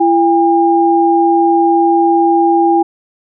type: tone pair together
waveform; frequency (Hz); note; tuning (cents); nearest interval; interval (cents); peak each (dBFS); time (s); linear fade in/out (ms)
sine; 337.3 / 806; E4 / G5; +40 / +48; octave + minor third; 1508; -10; 0-2.83; 10
effects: none